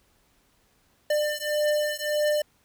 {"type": "beating tone pair", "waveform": "square", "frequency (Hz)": [597, 598.7], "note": ["D5", "D5"], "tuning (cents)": [28, 33], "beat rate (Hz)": 1.7, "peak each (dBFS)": [-27, -27], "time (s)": [1.1, 2.42], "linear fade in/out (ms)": 5, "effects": ["pink hiss -65 dBFS RMS until 2.64 s"]}